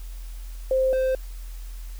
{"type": "tone pair in turn", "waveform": ["sine", "triangle"], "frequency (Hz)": [523.3, 521], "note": ["C5", "C5"], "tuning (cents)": [0, -7], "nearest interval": "unison", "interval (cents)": 7, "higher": "first", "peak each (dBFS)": -18, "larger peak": "neither", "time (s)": [[0.71, 0.93], [0.93, 1.15]], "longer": "neither", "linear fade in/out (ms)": 2, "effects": ["added 42 Hz sine -33 dBFS peak until 1.99 s", "white hiss -51 dBFS RMS until 1.99 s"]}